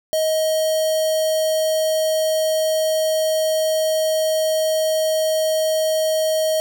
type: tone with notch filter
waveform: square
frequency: 631 Hz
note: D#5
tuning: 24 cents sharp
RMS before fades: -19 dBFS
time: 0.13-6.6 s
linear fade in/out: 0 ms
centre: 2000 Hz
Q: 1.7
effects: none